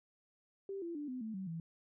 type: tone with pitch steps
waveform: sine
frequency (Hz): 392 / 339.3 / 293.7 / 254.2 / 220 / 190.42 / 164.82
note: G4 / F4 / D4 / C4 / A3 / G3 / E3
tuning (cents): 0 / -50 / 0 / -50 / 0 / -50 / 0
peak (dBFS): -39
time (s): 0.69-1.6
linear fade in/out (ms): 2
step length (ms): 130
effects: none